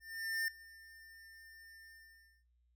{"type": "tone with ADSR envelope", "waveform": "square", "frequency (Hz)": 1801, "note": "A6", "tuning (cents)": 40, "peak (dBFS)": -34, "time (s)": [0, 2.44], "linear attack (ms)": 480, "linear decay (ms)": 3, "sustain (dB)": -22, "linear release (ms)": 570, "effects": ["noise-tail reverb RT60 0.5 s tail -22 dB re dry", "added 60 Hz sine -70 dBFS peak until 2.75 s"]}